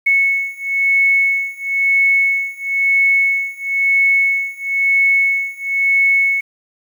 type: beating tone pair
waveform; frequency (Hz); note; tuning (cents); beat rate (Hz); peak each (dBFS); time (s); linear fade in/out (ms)
sine; 2203 / 2204; C#7 / C#7; -11 / -11; 1; -16 / -15; 0.06-6.41; 10
effects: 7-bit